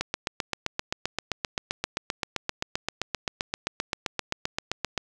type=click train; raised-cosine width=0.2 ms; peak=-9 dBFS; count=39; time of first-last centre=0.01-4.977 s; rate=7.65 Hz; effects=none